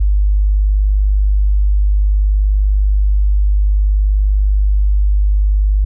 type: tone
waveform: sine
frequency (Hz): 50.3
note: G1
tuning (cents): +45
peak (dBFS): -9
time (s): 0-5.85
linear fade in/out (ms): 10
effects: none